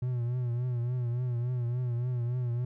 triangle tone with vibrato, 122.3 Hz, B2, 16 cents flat, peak -26 dBFS, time 0.02-2.65 s, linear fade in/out 5 ms, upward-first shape triangle, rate 3.5 Hz, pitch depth 74 cents each way, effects none

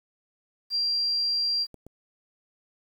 sine tone, 4744 Hz, D8, 17 cents sharp, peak -23 dBFS, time 0.7-1.67 s, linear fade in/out 50 ms
clicks, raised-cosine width 2 ms, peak -31 dBFS, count 2, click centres 1.743 / 1.866 s
effects 9-bit

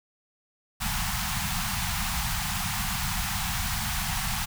pink band-stop noise, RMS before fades -29 dBFS, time 0.8-4.46 s, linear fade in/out 20 ms, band 220 to 710 Hz, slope 96 dB/octave, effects none

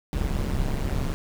brown noise with amplitude modulation, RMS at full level -22 dBFS, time 0.13-1.14 s, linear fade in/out 0 ms, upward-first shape sine, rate 136 Hz, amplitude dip 80%, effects none

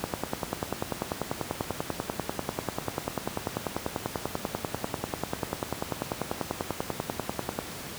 click train, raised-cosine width 1 ms, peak -13 dBFS, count 78, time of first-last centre 0.04-7.589 s, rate 10.2 Hz, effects pink hiss -39 dBFS RMS until 7.98 s + high-pass 80 Hz 12 dB/octave

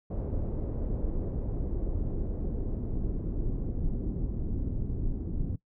brown noise with low-pass filter sweep, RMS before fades -31 dBFS, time 0.1-5.56 s, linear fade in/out 10 ms, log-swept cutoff 510 to 280 Hz, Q 1.4, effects noise-tail reverb RT60 0.1 s tail -19 dB re dry

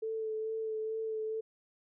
sine tone with vibrato, 440 Hz, A4, in tune, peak -33 dBFS, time 0.02-1.41 s, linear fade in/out 10 ms, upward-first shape sine, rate 2.3 Hz, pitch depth 18 cents each way, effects none

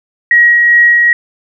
sine tone with tremolo, 1900 Hz, A#6, 33 cents sharp, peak -3 dBFS, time 0.31-1.13 s, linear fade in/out 2 ms, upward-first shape sine, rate 2.5 Hz, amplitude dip 25%, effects none

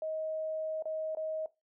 sine tone with dropouts, 630 Hz, D#5, 21 cents sharp, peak -33 dBFS, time 0.02-1.46 s, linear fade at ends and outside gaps 2 ms, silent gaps 0.824-0.855 / 1.15-1.17 s, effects noise-tail reverb RT60 0.2 s tail -17 dB re dry

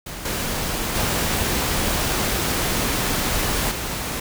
pink noise with level steps, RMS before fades -33 / -25 / -22 / -27 dBFS, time 0.06-4.2 s, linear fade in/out 5 ms, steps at 0.25 / 0.95 / 3.71 s, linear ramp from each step 5 ms, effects none

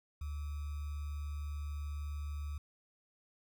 sine tone with sample-and-hold, 73.42 Hz, D2, in tune, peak -37 dBFS, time 0.21-2.58 s, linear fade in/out 5 ms, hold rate 1225 Hz, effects none

